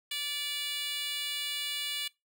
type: tone with high-pass filter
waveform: 10% pulse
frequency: 580 Hz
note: D5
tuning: 22 cents flat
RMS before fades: -35 dBFS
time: 0.11-2.08 s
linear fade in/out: 5 ms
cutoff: 3200 Hz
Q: 1.7
effects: noise-tail reverb RT60 0.2 s tail -22 dB re dry